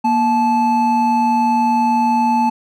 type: tone pair together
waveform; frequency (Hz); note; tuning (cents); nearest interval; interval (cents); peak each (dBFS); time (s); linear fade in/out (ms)
triangle; 236.2 / 869.9; A#3 / A5; +23 / -20; octave + major seventh; 2257; -15 / -12; 0.04-2.5; 10
effects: none